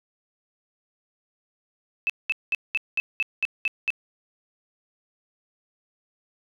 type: tone bursts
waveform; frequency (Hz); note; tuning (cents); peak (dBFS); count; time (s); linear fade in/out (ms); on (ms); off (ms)
sine; 2621; E7; -11; -20; 9; 2.07-3.904; 0; 26; 200
effects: none